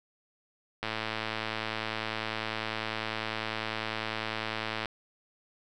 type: click train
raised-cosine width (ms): 0.3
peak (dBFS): -16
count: 444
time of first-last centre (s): 0.83-4.857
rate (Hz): 110
effects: none